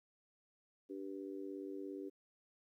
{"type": "harmonic tone", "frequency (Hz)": 97.2, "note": "G2", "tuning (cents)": -14, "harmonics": [3, 4, 5], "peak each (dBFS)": [-46, -46, -53], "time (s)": [0.89, 2.1], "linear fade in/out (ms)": 20, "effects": ["13-bit"]}